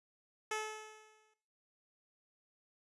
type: tone with exponential decay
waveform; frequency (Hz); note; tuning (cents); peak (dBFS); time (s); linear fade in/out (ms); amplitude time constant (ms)
10% pulse; 432.1; A4; -31; -26; 0.51-1.34; 5; 180
effects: noise-tail reverb RT60 0.8 s tail -17 dB re dry + resampled to 24000 Hz